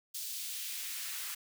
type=noise with high-pass filter sweep; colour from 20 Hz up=white; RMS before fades=-40 dBFS; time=0.14-1.35 s; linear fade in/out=10 ms; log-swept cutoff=4400 to 1400 Hz; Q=1.1; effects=none